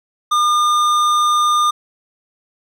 triangle tone with tanh clipping, 1209 Hz, D6, 50 cents sharp, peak -14 dBFS, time 0.31-1.71 s, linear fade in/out 10 ms, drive 18 dB, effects none

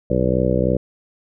harmonic tone, 63.1 Hz, B1, 38 cents sharp, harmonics 1 / 2 / 3 / 4 / 5 / 6 / 7 / 8 / 9, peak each -25 / -23 / -22 / -28 / -25 / -27 / -26 / -22 / -24 dBFS, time 0.1-0.77 s, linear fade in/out 5 ms, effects none

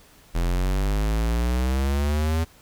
square exponential sweep, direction up, 41.79 to 82.5 Hz, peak -21 dBFS, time 0.34-2.45 s, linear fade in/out 20 ms, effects pink hiss -53 dBFS RMS until 2.61 s

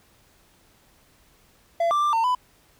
triangle tone with pitch steps, 677 / 1177 / 1184 / 907 / 999 Hz, E5 / D6 / D6 / A#5 / B5, +46 / +3 / +14 / -48 / +20 cents, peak -17 dBFS, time 1.8-2.35 s, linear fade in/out 5 ms, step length 110 ms, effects pink hiss -59 dBFS RMS until 2.79 s

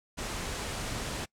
pink low-pass noise, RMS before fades -36 dBFS, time 0.17-1.26 s, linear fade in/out 20 ms, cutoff 9800 Hz, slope 24 dB/octave, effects noise-tail reverb RT60 0.1 s tail -23 dB re dry

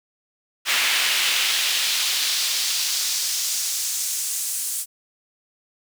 brown noise with high-pass filter sweep, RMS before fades -23 dBFS, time 0.65-4.86 s, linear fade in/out 50 ms, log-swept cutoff 2300 to 8800 Hz, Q 1.4, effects none

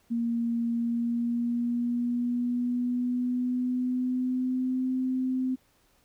sine tone with pitch glide, 233.6 to 257.7 Hz, A#3 to C4, +4 to -26 cents, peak -25 dBFS, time 0.1-5.56 s, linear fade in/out 20 ms, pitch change +170 cents, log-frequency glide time 0.72-4.92 s, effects pink hiss -66 dBFS RMS until 6.04 s

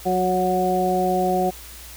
harmonic tone with a mistuned harmonic, 183.4 Hz, F#3, 15 cents flat, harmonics 1 / 2 / 3 / 4, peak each -25 / -23 / -26 / -21 dBFS, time 0.05-1.51 s, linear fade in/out 20 ms, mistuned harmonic 3, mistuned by +15 cents, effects added 60 Hz sine -42 dBFS peak until 1.96 s + white hiss -41 dBFS RMS until 1.96 s

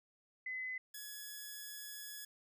sine / 5% pulse tone pair in turn, 2026 / 1692.5 Hz, B6 / G#6, +44 / +32 cents, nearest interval minor third, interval 312 cents, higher first, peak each -39 / -35 dBFS, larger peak second, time 0.46-0.78 / 0.94-2.25 s, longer second, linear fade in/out 5 ms, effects none

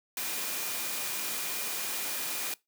sine tone in noise, 2427 Hz, D#7, 44 cents flat, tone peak -45 dBFS, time 0.17-2.54 s, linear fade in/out 2 ms, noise white, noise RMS -34 dBFS, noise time 0.17-2.54 s, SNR -14 dB, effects noise-tail reverb RT60 0.2 s tail -22 dB re dry + high-pass 200 Hz 12 dB/octave

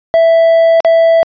triangle tone with dropouts, 660 Hz, E5, 2 cents sharp, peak -3 dBFS, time 0.14-1.23 s, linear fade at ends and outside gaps 0 ms, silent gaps 0.804-0.848 s, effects resampled to 11025 Hz

